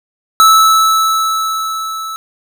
square tone with level ramp, 1309 Hz, E6, 13 cents flat, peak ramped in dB -4 to -22 dBFS, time 0.4-2.16 s, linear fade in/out 0 ms, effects none

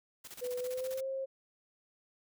white noise with tremolo, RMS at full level -47 dBFS, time 0.24-1.01 s, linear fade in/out 10 ms, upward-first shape square, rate 15 Hz, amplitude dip 75%
sine tone with pitch glide, 496 to 534.7 Hz, B4 to C5, +7 to +37 cents, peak -34 dBFS, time 0.41-1.26 s, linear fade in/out 20 ms, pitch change +130 cents, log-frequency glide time 0.59-1.06 s
effects none

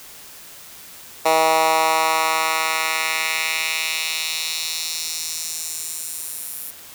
10% pulse tone with high-pass filter sweep, 160 Hz, D#3, 49 cents sharp, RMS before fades -22 dBFS, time 1.25-6.71 s, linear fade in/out 10 ms, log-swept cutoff 650 to 12000 Hz, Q 1.5, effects white hiss -41 dBFS RMS until 6.94 s

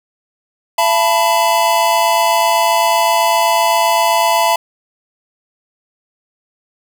square chord, E suspended fourth, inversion none, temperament equal with one note detuned, 676.6 / 880 / 987.8 Hz, E5 / A5 / B5, +45 / 0 / 0 cents, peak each -16 dBFS, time 0.78-4.56 s, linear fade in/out 5 ms, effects none

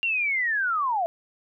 sine linear sweep, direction down, 2794 to 647 Hz, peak -22 dBFS, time 0.03-1.06 s, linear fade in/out 0 ms, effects none

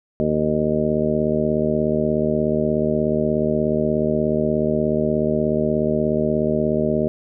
harmonic tone, 76.7 Hz, D#2, 24 cents flat, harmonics 1 / 2 / 3 / 4 / 5 / 6 / 7 / 8, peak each -34 / -26 / -22 / -30 / -23 / -27 / -33 / -23 dBFS, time 0.2-7.08 s, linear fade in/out 0 ms, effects none

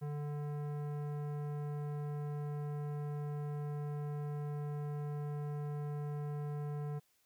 sine tone with tanh clipping, 146.9 Hz, D3, 1 cent sharp, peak -39 dBFS, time 0.01-7 s, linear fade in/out 20 ms, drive 16 dB, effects white hiss -74 dBFS RMS until 7.25 s

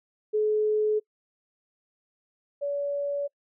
sine tone pair in turn, 427 / 570 Hz, G#4 / C#5, +48 / +48 cents, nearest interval perfect fourth, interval 500 cents, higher second, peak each -21 / -26 dBFS, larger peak first, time 0.33-1 / 2.61-3.28 s, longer neither, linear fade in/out 20 ms, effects noise-tail reverb RT60 0.1 s tail -26 dB re dry

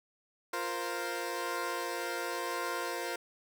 15% pulse chord, F suspended fourth, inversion none, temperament equal, 349.2 / 466.2 / 523.3 Hz, F4 / Bb4 / C5, 0 / 0 / 0 cents, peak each -32 dBFS, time 0.53-3.16 s, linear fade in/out 5 ms, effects none

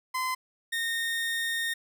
30% pulse tone pair in turn, 1027 / 1841 Hz, C6 / A#6, -33 / -22 cents, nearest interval minor seventh, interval 1011 cents, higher second, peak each -25 dBFS, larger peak neither, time 0.14-0.35 / 0.72-1.74 s, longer second, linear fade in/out 10 ms, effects none

